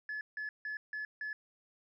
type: tone bursts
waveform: sine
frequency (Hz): 1715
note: A6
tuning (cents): -45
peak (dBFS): -35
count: 5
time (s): 0.09-1.33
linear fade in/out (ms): 2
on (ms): 120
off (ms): 160
effects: tanh soft clip ceiling -34 dBFS